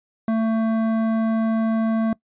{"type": "tone with hard clipping", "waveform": "sine", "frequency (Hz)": 223.3, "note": "A3", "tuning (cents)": 26, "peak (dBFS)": -20, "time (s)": [0.28, 2.13], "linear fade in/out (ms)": 2, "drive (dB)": 12, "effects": ["noise-tail reverb RT60 0.1 s tail -22 dB re dry", "resampled to 8000 Hz"]}